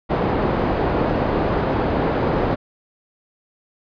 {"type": "low-pass noise", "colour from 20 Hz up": "white", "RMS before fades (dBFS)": -20, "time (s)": [0.09, 2.56], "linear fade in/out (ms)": 20, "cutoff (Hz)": 640, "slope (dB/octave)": 12, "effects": ["resampled to 11025 Hz"]}